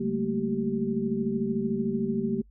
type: tone cluster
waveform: sine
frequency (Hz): 142.1 / 194.9 / 215.4 / 228.7 / 386.4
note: C#3 / G3 / A3 / A#3 / G4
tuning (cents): +43 / -10 / -37 / -33 / -25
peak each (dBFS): -37 / -33 / -31 / -29 / -31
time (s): 0-2.42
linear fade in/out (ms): 10
effects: noise-tail reverb RT60 0.1 s tail -26 dB re dry + added 50 Hz sine -52 dBFS peak until 2.5 s